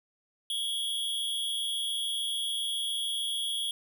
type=tone with amplitude modulation; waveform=square; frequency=3322 Hz; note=G#7; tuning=in tune; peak=-27 dBFS; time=0.5-3.71 s; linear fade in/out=2 ms; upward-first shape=sine; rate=227 Hz; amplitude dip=70%; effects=none